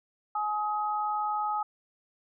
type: tone pair together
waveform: sine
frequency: 843 / 1263 Hz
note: G#5 / D#6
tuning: +26 / +26 cents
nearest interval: perfect fifth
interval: 700 cents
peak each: -29 / -31 dBFS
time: 0.35-1.63 s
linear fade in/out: 5 ms
effects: none